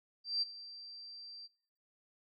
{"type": "tone with ADSR envelope", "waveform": "sine", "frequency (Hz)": 4699, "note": "D8", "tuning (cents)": 0, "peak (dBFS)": -29, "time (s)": [0.24, 1.48], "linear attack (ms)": 180, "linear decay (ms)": 21, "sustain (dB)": -18, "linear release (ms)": 28, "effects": ["noise-tail reverb RT60 0.7 s tail -25 dB re dry"]}